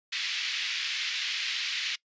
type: band-pass noise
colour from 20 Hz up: pink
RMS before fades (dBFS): -32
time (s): 0.12-1.96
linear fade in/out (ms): 10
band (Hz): 2100 to 4800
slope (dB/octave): 24
effects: noise-tail reverb RT60 0.1 s tail -22 dB re dry + resampled to 16000 Hz

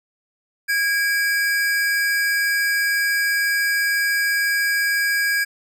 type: tone pair together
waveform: square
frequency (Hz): 1638 / 2316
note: G#6 / D7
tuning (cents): -24 / -25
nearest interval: tritone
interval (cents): 599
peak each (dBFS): -19 / -27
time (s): 0.68-5.45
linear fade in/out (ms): 20
effects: none

